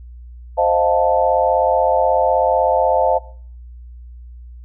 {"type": "chord", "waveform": "sine", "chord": "F dominant seventh", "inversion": "second", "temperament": "equal", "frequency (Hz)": [523.3, 622.3, 698.5, 880], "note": ["C5", "Eb5", "F5", "A5"], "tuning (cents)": [0, 0, 0, 0], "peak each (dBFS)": -18, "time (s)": [0.57, 3.19], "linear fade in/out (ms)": 20, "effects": ["noise-tail reverb RT60 0.5 s tail -20 dB re dry", "added 60 Hz sine -34 dBFS peak until 4.64 s"]}